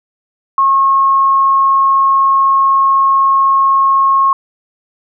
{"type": "tone", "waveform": "sine", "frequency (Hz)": 1086, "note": "C#6", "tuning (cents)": -36, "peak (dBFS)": -7, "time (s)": [0.58, 4.33], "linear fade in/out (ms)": 2, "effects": []}